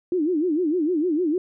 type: tone with vibrato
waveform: sine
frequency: 329.6 Hz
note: E4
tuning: in tune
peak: -19 dBFS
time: 0.12-1.38 s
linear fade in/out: 2 ms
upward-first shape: sine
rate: 6.6 Hz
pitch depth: 210 cents each way
effects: none